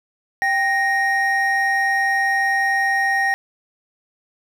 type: tone pair together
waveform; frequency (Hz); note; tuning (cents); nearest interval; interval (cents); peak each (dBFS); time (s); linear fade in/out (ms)
triangle; 784.5 / 1864.7; G5 / A#6; +1 / 0; octave + minor third; 1499; -19 / -16; 0.42-3.34; 0
effects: none